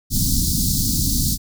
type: band-stop noise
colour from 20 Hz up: pink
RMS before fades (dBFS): -19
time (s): 0.1-1.38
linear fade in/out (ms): 50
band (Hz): 280 to 4200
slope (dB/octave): 48
effects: none